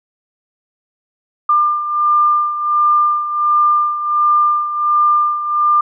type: beating tone pair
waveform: sine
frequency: 1197 / 1198.4 Hz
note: D6 / D6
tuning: +33 / +35 cents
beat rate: 1.4 Hz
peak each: -12 / -18 dBFS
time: 1.49-5.81 s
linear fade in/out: 5 ms
effects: none